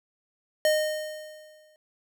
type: tone with exponential decay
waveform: square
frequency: 615 Hz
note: D#5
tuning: 20 cents flat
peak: -19 dBFS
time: 0.65-1.76 s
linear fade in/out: 1 ms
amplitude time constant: 240 ms
effects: none